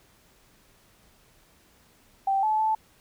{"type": "tone with pitch steps", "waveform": "sine", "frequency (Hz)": [780, 864, 874], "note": ["G5", "A5", "A5"], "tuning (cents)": [-9, -32, -12], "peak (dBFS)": -21, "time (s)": [2.27, 2.75], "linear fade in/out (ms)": 5, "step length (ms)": 160, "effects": ["pink hiss -60 dBFS RMS until 3 s"]}